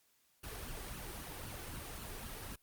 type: noise with flanger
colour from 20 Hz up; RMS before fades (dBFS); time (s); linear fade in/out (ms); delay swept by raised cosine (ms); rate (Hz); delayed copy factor
pink; -45; 0.43-2.56; 10; 0.67 to 2.67; 3.8; +0.55
effects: white hiss -73 dBFS RMS until 2.62 s + Opus 48 kbps